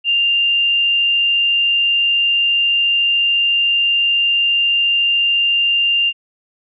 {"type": "tone with frequency modulation", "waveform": "sine", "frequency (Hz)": 2794, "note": "F7", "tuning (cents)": 0, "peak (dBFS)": -12, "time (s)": [0.04, 6.13], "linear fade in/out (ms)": 50, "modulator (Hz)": 54.5, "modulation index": 0.37, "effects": []}